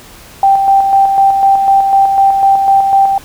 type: tone with tremolo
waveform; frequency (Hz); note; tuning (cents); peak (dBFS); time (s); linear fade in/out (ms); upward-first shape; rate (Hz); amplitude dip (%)
sine; 784; G5; 0; -4; 0.43-3.18; 2; square; 4; 40
effects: pink hiss -36 dBFS RMS until 3.24 s